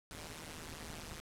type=noise with amplitude modulation; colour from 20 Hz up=pink; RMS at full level=-43 dBFS; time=0.11-1.2 s; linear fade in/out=0 ms; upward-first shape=sine; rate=158 Hz; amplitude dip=100%; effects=low-pass 11000 Hz 12 dB/octave